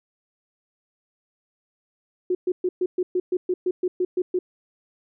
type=tone bursts; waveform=sine; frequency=363.5 Hz; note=F#4; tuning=31 cents flat; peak=-19 dBFS; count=13; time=2.3-4.39 s; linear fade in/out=5 ms; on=50 ms; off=120 ms; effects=none